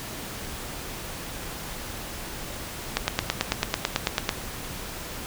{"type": "click train", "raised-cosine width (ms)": 0.2, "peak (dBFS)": -4, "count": 13, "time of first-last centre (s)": [2.97, 4.292], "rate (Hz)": 9.08, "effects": ["pink hiss -36 dBFS RMS until 5.26 s"]}